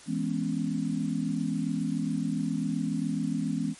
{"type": "chord", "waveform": "sine", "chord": "C# minor seventh", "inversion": "first", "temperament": "equal with one note detuned", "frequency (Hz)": [164.81, 207.7, 246.9, 274.2], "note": ["E3", "G#3", "B3", "C#4"], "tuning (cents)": [0, 0, 0, -19], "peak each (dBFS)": -32, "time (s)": [0.06, 3.75], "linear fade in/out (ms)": 50, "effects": ["white hiss -50 dBFS RMS until 3.79 s", "MP3 48 kbps"]}